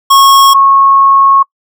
square / sine tone pair in turn, 1095 / 1095 Hz, C#6 / C#6, -22 / -22 cents, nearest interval unison, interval 0 cents, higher neither, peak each -3 dBFS, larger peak neither, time 0.1-0.54 / 0.54-1.43 s, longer second, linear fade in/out 10 ms, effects noise-tail reverb RT60 0.1 s tail -25 dB re dry

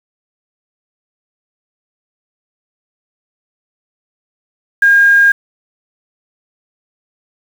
sine tone with quantisation, 1618 Hz, G#6, 46 cents flat, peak -5 dBFS, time 4.82-5.32 s, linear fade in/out 5 ms, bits 5, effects none

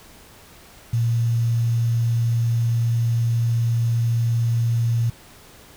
sine tone with quantisation, 116.54 Hz, A#2, in tune, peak -17 dBFS, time 0.93-5.1 s, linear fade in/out 5 ms, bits 7, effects pink hiss -47 dBFS RMS until 5.76 s

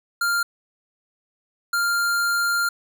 square tone pair in turn, 1396.9 / 1396.9 Hz, F6 / F6, 0 / 0 cents, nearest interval unison, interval 0 cents, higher neither, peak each -20 dBFS, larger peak neither, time 0.21-0.43 / 1.73-2.69 s, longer second, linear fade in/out 5 ms, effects none

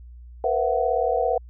sine tone cluster, 471.2 / 509 / 670 / 745 Hz, A#4 / C5 / E5 / F#5, +19 / -48 / +28 / +12 cents, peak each -25 dBFS, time 0.44-1.38 s, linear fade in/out 2 ms, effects added 60 Hz sine -40 dBFS peak until 1.49 s

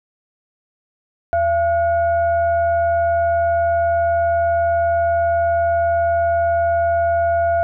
sine tone with frequency modulation, 680 Hz, F5, 46 cents flat, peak -14 dBFS, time 1.33-7.63 s, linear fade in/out 0 ms, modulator 764 Hz, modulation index 0.43, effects none

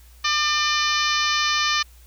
harmonic tone, 599 Hz, D5, 34 cents sharp, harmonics 2 / 3 / 4 / 5 / 6 / 7 / 8 / 9 / 10, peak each -24 / -26 / -27 / -28 / -29 / -29 / -30 / -31 / -31 dBFS, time 0.24-1.83 s, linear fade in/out 10 ms, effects added 60 Hz sine -46 dBFS peak until 2.06 s + white hiss -55 dBFS RMS until 2.06 s

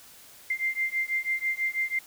sine beating tone pair, 2091 / 2097.1 Hz, C7 / C7, -2 / +3 cents, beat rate 6.1 Hz, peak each -29 dBFS, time 0.5-1.99 s, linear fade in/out 5 ms, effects white hiss -51 dBFS RMS until 2.06 s

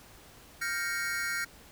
square chord, G half-diminished seventh, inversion third, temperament equal, 1396.9 / 1568 / 1864.7 / 2217 Hz, F6 / G6 / Bb6 / Db7, 0 / 0 / 0 / 0 cents, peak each -36 / -38 / -36 / -39 dBFS, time 0.61-1.45 s, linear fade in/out 10 ms, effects pink hiss -54 dBFS RMS until 1.71 s

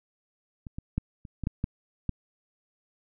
clicks, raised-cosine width 5 ms, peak -27 / -23 / -14 / -30 / -20 / -14 / -15 / -15 dBFS, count 8, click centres 0.668 / 0.785 / 0.98 / 1.252 / 1.437 / 1.471 / 1.641 / 2.093 s, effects none

